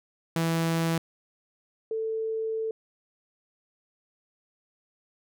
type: tone pair in turn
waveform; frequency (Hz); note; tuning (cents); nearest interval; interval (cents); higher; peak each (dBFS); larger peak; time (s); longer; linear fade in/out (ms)
sawtooth / sine; 164.81 / 443.7; E3 / A4; 0 / +14; octave + perfect fourth; 1714; second; -20 / -27; first; 0.36-0.98 / 1.91-2.71; second; 2
effects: none